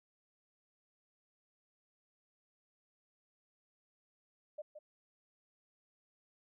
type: tone with echo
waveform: sine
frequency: 603 Hz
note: D5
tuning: 46 cents sharp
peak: -40 dBFS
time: 4.58-4.62 s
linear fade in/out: 10 ms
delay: 170 ms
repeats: 1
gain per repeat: -8 dB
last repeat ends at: 4.79 s
effects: none